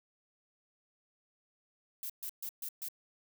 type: noise bursts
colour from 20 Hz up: violet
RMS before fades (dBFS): -40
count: 5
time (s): 2.03-2.885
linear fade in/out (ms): 2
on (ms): 67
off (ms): 130
effects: none